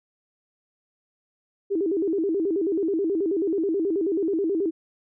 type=tone with vibrato; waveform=sine; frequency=359.4 Hz; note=F4; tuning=50 cents sharp; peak=-21 dBFS; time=1.7-4.71 s; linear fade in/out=20 ms; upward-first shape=square; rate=9.3 Hz; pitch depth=180 cents each way; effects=none